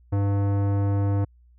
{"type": "tone with tanh clipping", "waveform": "sine", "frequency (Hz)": 100, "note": "G2", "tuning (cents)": 35, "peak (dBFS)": -22, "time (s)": [0.12, 1.25], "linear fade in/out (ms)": 10, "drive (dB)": 18, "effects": ["added 60 Hz sine -52 dBFS peak until 1.58 s"]}